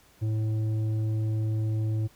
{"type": "tone with tanh clipping", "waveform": "triangle", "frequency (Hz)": 109.1, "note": "A2", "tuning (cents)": -14, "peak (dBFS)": -26, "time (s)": [0.21, 2.08], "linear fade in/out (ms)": 20, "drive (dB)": 12, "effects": ["pink hiss -59 dBFS RMS until 2.15 s"]}